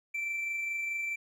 triangle tone with amplitude modulation, 2339 Hz, D7, 8 cents flat, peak -28 dBFS, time 0.14-1.16 s, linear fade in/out 10 ms, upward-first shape sine, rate 24.7 Hz, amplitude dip 30%, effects tanh soft clip ceiling -24 dBFS

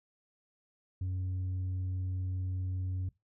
sine tone, 92.5 Hz, F#2, in tune, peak -29 dBFS, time 1.01-3.09 s, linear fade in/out 5 ms, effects noise-tail reverb RT60 0.2 s tail -22 dB re dry + tanh soft clip ceiling -31 dBFS

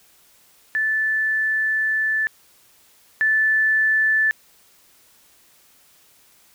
sine tone pair in turn, 1752 / 1752 Hz, A6 / A6, -8 / -8 cents, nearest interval unison, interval 0 cents, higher neither, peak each -18 / -15 dBFS, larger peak second, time 0.75-2.27 / 3.21-4.31 s, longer first, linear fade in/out 0 ms, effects white hiss -55 dBFS RMS until 6.54 s

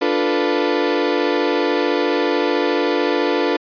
35% pulse chord, B half-diminished seventh, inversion first, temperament equal, 293.7 / 349.2 / 440 / 493.9 Hz, D4 / F4 / A4 / B4, 0 / 0 / 0 / 0 cents, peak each -20 dBFS, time 0.01-3.57 s, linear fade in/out 10 ms, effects resampled to 11025 Hz

